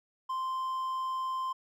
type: tone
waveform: triangle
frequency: 1043 Hz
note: C6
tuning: 6 cents flat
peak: -29 dBFS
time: 0.29-1.53 s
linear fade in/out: 10 ms
effects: none